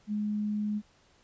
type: tone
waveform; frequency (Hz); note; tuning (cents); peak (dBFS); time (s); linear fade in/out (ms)
sine; 209.6; G#3; +16; -28; 0.07-0.82; 50
effects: pink hiss -64 dBFS RMS until 1.23 s + resampled to 16000 Hz